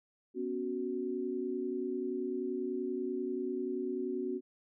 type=chord; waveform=sine; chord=B suspended second; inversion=none; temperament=equal; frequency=246.9 / 277.2 / 370 Hz; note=B3 / C#4 / F#4; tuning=0 / 0 / 0 cents; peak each=-39 / -39 / -35 dBFS; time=0.34-4.41 s; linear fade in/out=50 ms; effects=none